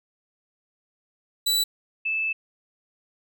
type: tone pair in turn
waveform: sawtooth / sine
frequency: 3951 / 2626 Hz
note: B7 / E7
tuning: 0 / -7 cents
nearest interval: perfect fifth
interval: 707 cents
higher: first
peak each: -17 / -23 dBFS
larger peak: first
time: 1.46-1.64 / 2.05-2.33 s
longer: second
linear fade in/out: 10 ms
effects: none